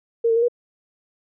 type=tone with pitch steps; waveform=sine; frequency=462.5 / 453 / 465.1 / 481.7 Hz; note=A#4 / A#4 / A#4 / B4; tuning=-14 / -50 / -4 / -43 cents; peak=-15 dBFS; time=0.24-0.484 s; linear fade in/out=10 ms; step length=61 ms; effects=none